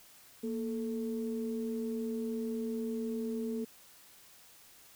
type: tone pair together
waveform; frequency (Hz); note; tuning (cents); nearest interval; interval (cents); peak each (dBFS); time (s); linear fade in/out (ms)
sine; 232.6 / 439.1; A#3 / A4; -4 / -4; major seventh; 1100; -34 / -37; 0.43-3.65; 10
effects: tanh soft clip ceiling -25 dBFS + white hiss -58 dBFS RMS until 4.95 s